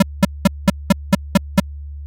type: tone bursts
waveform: square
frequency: 193.3 Hz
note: G3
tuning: 24 cents flat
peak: -7 dBFS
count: 8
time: 0-1.6 s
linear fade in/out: 5 ms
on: 25 ms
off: 200 ms
effects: added 72 Hz sine -28 dBFS peak until 2.06 s + AAC 48 kbps